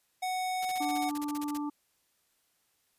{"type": "tone", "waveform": "square", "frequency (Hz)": 741, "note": "F#5", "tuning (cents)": 2, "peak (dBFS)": -31, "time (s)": [0.22, 1.1], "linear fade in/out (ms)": 10}
{"type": "noise bursts", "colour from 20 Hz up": "white", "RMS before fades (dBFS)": -42, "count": 15, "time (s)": [0.62, 1.576], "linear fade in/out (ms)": 5, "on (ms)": 32, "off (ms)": 34}
{"type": "harmonic tone", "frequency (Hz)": 293.7, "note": "D4", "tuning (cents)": 0, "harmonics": [1, 3, 4], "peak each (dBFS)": [-32, -41, -44], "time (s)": [0.8, 1.7], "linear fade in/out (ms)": 10}
{"effects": ["white hiss -73 dBFS RMS until 2.98 s", "resampled to 32000 Hz"]}